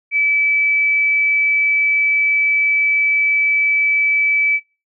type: tone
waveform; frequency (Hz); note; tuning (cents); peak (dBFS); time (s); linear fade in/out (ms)
sine; 2303; D7; -34; -13; 0.11-4.6; 50
effects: noise-tail reverb RT60 0.3 s tail -20 dB re dry